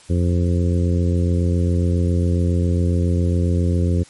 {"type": "harmonic tone", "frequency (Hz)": 87.31, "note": "F2", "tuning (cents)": 0, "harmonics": [1, 2, 3, 4, 5, 6], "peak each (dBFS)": [-16, -22, -26, -28, -30, -32], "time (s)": [0.09, 4.04], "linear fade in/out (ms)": 20, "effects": ["white hiss -47 dBFS RMS until 4.09 s", "MP3 48 kbps"]}